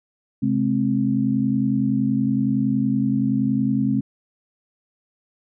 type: tone cluster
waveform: sine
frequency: 132.7 / 213.7 / 264.4 Hz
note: C3 / G#3 / C4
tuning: +25 / +50 / +18 cents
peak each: -25 / -21 / -21 dBFS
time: 0.42-4.01 s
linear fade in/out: 10 ms
effects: none